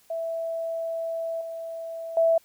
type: tone with level steps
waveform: sine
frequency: 659.3 Hz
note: E5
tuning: in tune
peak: -27 / -32 / -17 dBFS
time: 0.1-2.38 s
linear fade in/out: 5 ms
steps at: 1.41 / 2.17 s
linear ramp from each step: 2 ms
effects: white hiss -60 dBFS RMS until 2.44 s